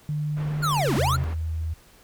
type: tone with pitch glide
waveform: sine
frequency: 150 to 132.1 Hz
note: D3 to C3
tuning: +37 to +17 cents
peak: -24 dBFS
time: 0.09-1.24 s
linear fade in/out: 0 ms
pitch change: -220 cents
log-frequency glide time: 0.66-1.06 s
type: low-pass noise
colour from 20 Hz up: pink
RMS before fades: -39 dBFS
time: 0.36-1.35 s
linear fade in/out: 20 ms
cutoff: 1900 Hz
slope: 12 dB/octave
type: linear two-way sweep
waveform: square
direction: down then up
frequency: 1480 to 178.7 to 1480 Hz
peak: -23 dBFS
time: 0.62-1.17 s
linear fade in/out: 20 ms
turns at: 0.95 s
type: tone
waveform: sine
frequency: 80.4 Hz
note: E2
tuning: 43 cents flat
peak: -25 dBFS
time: 0.98-1.74 s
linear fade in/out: 10 ms
effects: pink hiss -54 dBFS RMS until 2.03 s